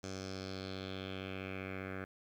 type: tone with low-pass filter sweep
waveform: 10% pulse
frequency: 95.1 Hz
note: F#2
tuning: 48 cents sharp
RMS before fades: -43 dBFS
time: 0.03-2.05 s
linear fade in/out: 10 ms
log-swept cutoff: 6300 to 1800 Hz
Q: 3.5
effects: 11-bit